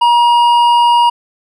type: tone with hard clipping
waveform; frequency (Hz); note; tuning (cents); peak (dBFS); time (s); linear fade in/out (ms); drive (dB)
sine; 952; A#5; +36; -8; 0.01-1.1; 10; 7
effects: none